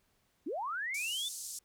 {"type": "linear sweep", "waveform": "sine", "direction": "up", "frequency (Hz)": [246.7, 3600], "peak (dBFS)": -34, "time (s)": [0.46, 1.29], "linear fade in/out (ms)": 10}
{"type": "band-pass noise", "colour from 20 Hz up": "white", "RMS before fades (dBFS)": -43, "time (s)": [0.94, 1.59], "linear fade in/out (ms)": 5, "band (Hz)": [5500, 9600], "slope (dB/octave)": 24}
{"effects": ["pink hiss -74 dBFS RMS until 1.64 s"]}